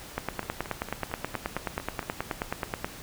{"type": "two click trains", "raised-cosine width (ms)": 0.5, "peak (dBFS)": [-13, -22], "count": [26, 8], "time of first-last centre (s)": [[0.18, 2.845], [0.43, 2.028]], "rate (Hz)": [9.38, 4.38], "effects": ["pink hiss -44 dBFS RMS until 3.02 s"]}